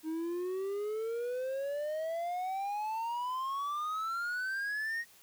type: exponential sweep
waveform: triangle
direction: up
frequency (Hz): 311.9 to 1886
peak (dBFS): -31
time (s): 0.03-5.05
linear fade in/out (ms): 50
effects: white hiss -60 dBFS RMS until 5.22 s